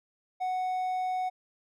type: tone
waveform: triangle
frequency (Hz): 740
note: F#5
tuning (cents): 0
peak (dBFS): -26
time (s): 0.4-1.3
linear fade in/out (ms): 20
effects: none